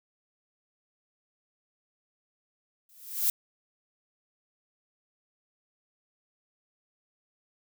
violet noise with exponential growth, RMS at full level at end -22 dBFS, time 2.89-3.3 s, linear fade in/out 2 ms, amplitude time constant 89 ms, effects none

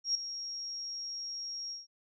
sine tone with ADSR envelope, 5588 Hz, F8, in tune, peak -25 dBFS, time 0.04-1.87 s, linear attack 110 ms, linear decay 4 ms, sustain -12 dB, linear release 160 ms, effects none

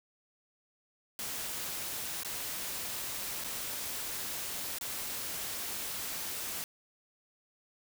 white noise with dropouts, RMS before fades -38 dBFS, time 1.19-6.64 s, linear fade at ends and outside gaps 1 ms, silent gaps 2.233-2.248 / 3.439-3.444 / 4.785-4.811 s, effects none

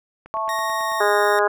click train, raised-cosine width 0.5 ms, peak -26 dBFS, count 8, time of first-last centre 0.26-1.028 s, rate 9.11 Hz
sine chord, A major, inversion second, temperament just, 660 / 880 / 1100 Hz, E5 / A5 / C#6, +2 / 0 / -14 cents, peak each -28 / -27 / -24 dBFS, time 0.34-1.01 s, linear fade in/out 0 ms
sawtooth tone with pitch glide, 1865 to 1853.2 Hz, A#6 to A#6, 0 to -11 cents, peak -24 dBFS, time 0.49-1.39 s, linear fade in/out 0 ms, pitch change -11 cents, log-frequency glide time 0.77-1.11 s
harmonic tone, 206.3 Hz, G#3, 11 cents flat, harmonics 2 / 3 / 4 / 5 / 6 / 7 / 8, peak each -20 / -22 / -23 / -24 / -25 / -25 / -26 dBFS, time 1-1.48 s, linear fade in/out 10 ms
effects none

